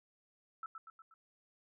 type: tone with echo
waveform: sine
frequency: 1318.5 Hz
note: E6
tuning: in tune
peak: -40 dBFS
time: 0.63-0.66 s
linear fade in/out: 2 ms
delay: 120 ms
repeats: 4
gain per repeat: -5 dB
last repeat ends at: 1.14 s
effects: none